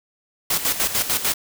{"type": "noise with tremolo", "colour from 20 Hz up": "white", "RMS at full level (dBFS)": -20, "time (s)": [0.5, 1.34], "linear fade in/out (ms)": 5, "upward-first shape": "square", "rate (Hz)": 6.7, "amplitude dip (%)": 65, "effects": []}